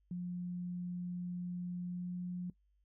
sine tone with pitch glide, 177.6 to 178.73 Hz, F3 to F3, +29 to +40 cents, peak -37 dBFS, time 0.11-2.5 s, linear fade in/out 2 ms, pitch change +11 cents, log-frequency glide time 1.84-2.17 s, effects noise-tail reverb RT60 0.1 s tail -20 dB re dry + added 50 Hz sine -70 dBFS peak until 2.84 s

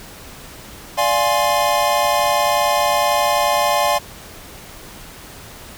square chord, D half-diminished seventh, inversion none, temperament equal with one note detuned, 587.3 / 698.5 / 830.6 / 1053.8 Hz, D5 / F5 / Ab5 / C6, 0 / 0 / 0 / +12 cents, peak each -21 dBFS, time 0.97-3.99 s, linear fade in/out 20 ms, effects pink hiss -38 dBFS RMS until 5.77 s

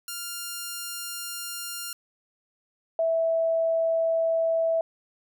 5% pulse / sine tone pair in turn, 1400 / 656.1 Hz, F6 / E5, +4 / -8 cents, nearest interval octave + minor second, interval 1312 cents, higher first, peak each -21 dBFS, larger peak neither, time 0.08-1.93 / 2.99-4.81 s, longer first, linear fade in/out 2 ms, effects none

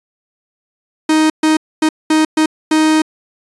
45% pulse tone bursts at uneven times, 312.4 Hz, D#4, 7 cents sharp, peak -9 dBFS, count 6, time 1.09-1.3 / 1.43-1.57 / 1.82-1.89 / 2.1-2.25 / 2.37-2.46 / 2.71-3.02 s, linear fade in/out 5 ms, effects resampled to 24000 Hz

